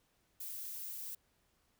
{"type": "noise", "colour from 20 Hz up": "violet", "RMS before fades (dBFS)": -44, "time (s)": [0.4, 1.15], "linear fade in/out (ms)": 5, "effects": ["pink hiss -75 dBFS RMS until 1.79 s"]}